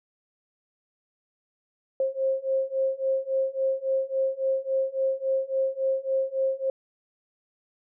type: beating tone pair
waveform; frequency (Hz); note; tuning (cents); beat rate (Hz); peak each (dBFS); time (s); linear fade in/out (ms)
sine; 531 / 534.6; C5 / C5; +25 / +37; 3.6; -27 / -26; 2-6.7; 2
effects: none